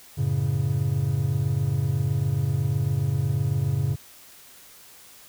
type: chord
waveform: triangle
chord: F# minor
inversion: none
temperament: just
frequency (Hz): 92.5 / 111 / 138.75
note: F#2 / A2 / C#3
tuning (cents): 0 / +16 / +2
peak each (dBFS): -27 / -24 / -22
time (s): 0.17-3.96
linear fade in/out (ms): 20
effects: white hiss -49 dBFS RMS until 5.28 s